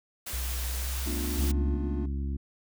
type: noise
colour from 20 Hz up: white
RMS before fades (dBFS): -37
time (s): 0.26-1.52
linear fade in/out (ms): 10
type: tone with pitch glide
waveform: sine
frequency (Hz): 62.7 to 69.57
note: B1 to C#2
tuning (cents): +27 to +7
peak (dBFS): -30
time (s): 0.33-1.75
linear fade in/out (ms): 5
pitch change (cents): +180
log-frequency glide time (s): 0.68-1.42
type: chord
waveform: triangle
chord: B half-diminished seventh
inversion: third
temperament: equal with one note detuned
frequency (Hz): 220 / 246.9 / 293.7 / 354.1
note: A3 / B3 / D4 / F4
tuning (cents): 0 / 0 / 0 / +24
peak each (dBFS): -37 / -38 / -35 / -37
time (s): 1.06-2.06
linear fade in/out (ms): 5
type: harmonic tone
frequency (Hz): 69.3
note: C#2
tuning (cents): 0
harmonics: 1 / 2 / 3 / 4 / 5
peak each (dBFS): -29 / -41 / -40 / -42 / -48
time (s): 1.38-2.37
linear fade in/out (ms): 10
effects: none

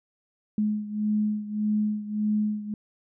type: beating tone pair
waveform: sine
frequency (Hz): 211 / 212.7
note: G#3 / G#3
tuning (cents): +28 / +42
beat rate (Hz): 1.7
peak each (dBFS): -25 / -29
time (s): 0.58-2.74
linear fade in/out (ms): 2
effects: none

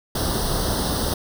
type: noise with comb filter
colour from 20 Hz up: pink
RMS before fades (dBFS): -23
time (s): 0.15-1.14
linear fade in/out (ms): 5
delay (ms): 0.21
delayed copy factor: +0.9
effects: none

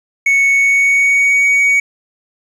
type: tone with pitch glide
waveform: triangle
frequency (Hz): 2215 to 2247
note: C#7 to C#7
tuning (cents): -2 to +23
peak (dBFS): -7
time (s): 0.26-1.8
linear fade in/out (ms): 5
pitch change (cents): +25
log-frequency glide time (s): 0.48-1.39
effects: resampled to 24000 Hz + 8-bit

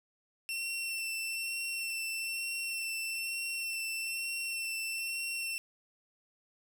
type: tone with vibrato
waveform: sawtooth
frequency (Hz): 2700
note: E7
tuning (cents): +41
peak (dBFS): -31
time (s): 0.49-5.58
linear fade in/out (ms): 0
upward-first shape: sine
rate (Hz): 1.1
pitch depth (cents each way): 17
effects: none

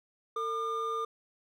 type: tone pair together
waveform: triangle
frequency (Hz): 451.2 / 1204.6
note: A4 / D6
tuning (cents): +44 / +44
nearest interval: octave + perfect fourth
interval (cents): 1700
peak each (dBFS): -34 / -30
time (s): 0.36-1.05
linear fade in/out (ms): 5
effects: none

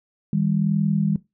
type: tone pair together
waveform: sine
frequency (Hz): 159 / 200.3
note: D#3 / G3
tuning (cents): +38 / +38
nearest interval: major third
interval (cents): 400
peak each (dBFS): -21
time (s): 0.33-1.16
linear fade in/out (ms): 2
effects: noise-tail reverb RT60 0.2 s tail -18 dB re dry

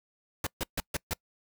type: noise bursts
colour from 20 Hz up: pink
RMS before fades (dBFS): -31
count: 5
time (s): 0.44-1.135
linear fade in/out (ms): 2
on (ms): 27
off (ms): 140
effects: noise-tail reverb RT60 0.1 s tail -26 dB re dry

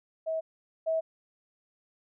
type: tone pair in turn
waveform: sine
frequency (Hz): 643 / 645.9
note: E5 / E5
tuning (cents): -43 / -35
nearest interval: unison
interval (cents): 8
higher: second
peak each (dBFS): -28 / -25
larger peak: second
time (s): 0.26-0.41 / 0.86-1.01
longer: neither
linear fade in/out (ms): 20
effects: none

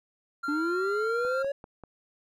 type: tone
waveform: triangle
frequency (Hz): 1384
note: F6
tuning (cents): -16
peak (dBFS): -28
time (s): 0.43-1.43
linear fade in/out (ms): 10
type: linear sweep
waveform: triangle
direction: up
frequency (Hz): 287.7 to 565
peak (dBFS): -25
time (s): 0.48-1.52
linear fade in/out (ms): 5
type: click train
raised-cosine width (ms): 1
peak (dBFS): -30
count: 4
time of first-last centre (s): 1.25-1.837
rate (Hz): 5.11
effects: none

